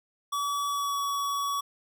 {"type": "tone with pitch glide", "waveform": "square", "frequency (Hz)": [1142, 1129.5], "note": ["D6", "C#6"], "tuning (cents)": [-49, 32], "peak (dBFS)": -28, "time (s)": [0.32, 1.61], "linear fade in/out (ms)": 10, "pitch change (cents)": -19, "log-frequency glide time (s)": [0.69, 0.99], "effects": []}